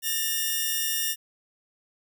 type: tone pair together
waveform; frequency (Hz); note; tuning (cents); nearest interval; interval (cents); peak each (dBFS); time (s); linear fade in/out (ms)
5% pulse; 1795.4 / 2850; A6 / F7; +34 / +34; minor sixth; 800; -18; 0.02-1.16; 50
effects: none